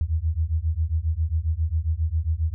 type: beating tone pair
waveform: sine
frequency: 76.7 / 84.1 Hz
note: D#2 / E2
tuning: -24 / +35 cents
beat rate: 7.4 Hz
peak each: -24 / -24 dBFS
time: 0.01-2.54 s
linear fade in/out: 0 ms
effects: none